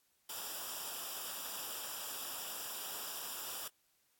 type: noise with comb filter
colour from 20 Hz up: white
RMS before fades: -43 dBFS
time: 0.29-3.68 s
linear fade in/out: 5 ms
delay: 0.47 ms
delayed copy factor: -0.75
effects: white hiss -75 dBFS RMS until 4.19 s + AAC 64 kbps